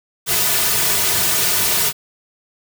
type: noise with comb filter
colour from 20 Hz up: white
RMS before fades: -17 dBFS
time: 0.26-1.93 s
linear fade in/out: 50 ms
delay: 3.7 ms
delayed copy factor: -0.9
effects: none